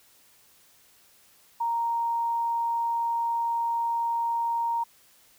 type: tone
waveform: sine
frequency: 931 Hz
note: A#5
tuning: 2 cents flat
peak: -24 dBFS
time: 1.6-4.84 s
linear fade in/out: 10 ms
effects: white hiss -59 dBFS RMS until 5.38 s